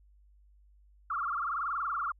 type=tone with frequency modulation; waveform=sine; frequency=1260 Hz; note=D#6; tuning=21 cents sharp; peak=-30 dBFS; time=1.1-2.12 s; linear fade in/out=5 ms; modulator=21.1 Hz; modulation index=7.2; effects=added 50 Hz sine -58 dBFS peak until 2.19 s